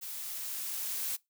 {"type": "noise with level ramp", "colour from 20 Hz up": "blue", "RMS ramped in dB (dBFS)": [-41, -34], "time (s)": [0.01, 1.17], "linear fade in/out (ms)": 20, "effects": ["noise-tail reverb RT60 0.2 s tail -23 dB re dry"]}